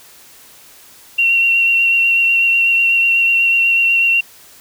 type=tone with vibrato; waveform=sine; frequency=2738 Hz; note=F7; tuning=35 cents flat; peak=-10 dBFS; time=1.18-4.21 s; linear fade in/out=10 ms; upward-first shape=sine; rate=8.1 Hz; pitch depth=17 cents each way; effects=white hiss -43 dBFS RMS until 4.6 s